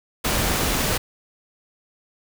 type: noise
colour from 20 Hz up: pink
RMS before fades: -22 dBFS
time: 0.24-0.98 s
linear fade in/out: 10 ms
effects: none